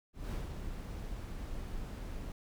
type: noise with ADSR envelope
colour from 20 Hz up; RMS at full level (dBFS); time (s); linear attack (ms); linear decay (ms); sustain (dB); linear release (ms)
brown; -36; 0.13-2.32; 190; 150; -5; 3
effects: none